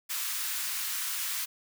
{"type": "high-pass noise", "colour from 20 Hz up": "white", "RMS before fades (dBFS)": -33, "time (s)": [0.09, 1.46], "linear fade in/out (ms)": 20, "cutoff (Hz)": 1100, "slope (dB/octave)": 24, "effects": []}